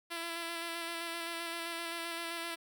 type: tone with vibrato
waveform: 5% pulse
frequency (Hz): 336.1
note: E4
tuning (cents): +34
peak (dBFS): -26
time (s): 0.1-2.56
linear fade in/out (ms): 20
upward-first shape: square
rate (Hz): 7.7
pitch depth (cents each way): 17
effects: none